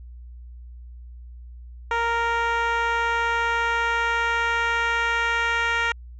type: tone with band-pass filter sweep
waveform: 10% pulse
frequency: 465.2 Hz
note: A#4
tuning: 4 cents flat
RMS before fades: -23 dBFS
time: 1.91-5.92 s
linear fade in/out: 2 ms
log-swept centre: 970 to 1700 Hz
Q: 1.1
effects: added 60 Hz sine -38 dBFS peak until 6.19 s + resampled to 16000 Hz